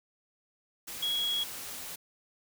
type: tone in noise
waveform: sine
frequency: 3322 Hz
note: G#7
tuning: in tune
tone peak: -28 dBFS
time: 1.02-1.44 s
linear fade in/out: 10 ms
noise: white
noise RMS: -41 dBFS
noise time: 0.87-1.96 s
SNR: +10 dB
effects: none